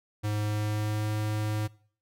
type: tone with pitch glide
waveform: square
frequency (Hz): 105.3 to 106.77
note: G#2 to G#2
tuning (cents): +24 to +48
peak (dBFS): -28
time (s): 0.23-1.68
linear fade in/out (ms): 20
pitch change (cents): +24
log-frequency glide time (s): 0.42-1.1
effects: noise-tail reverb RT60 0.5 s tail -21 dB re dry